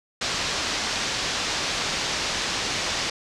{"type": "low-pass noise", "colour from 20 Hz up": "white", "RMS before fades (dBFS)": -27, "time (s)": [0.21, 3.1], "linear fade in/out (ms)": 5, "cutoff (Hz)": 6000, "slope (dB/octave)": 24, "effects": ["low-pass 10000 Hz 12 dB/octave"]}